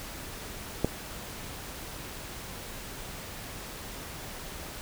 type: click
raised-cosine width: 2 ms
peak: -10 dBFS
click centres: 0.846 s
effects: pink hiss -41 dBFS RMS until 4.81 s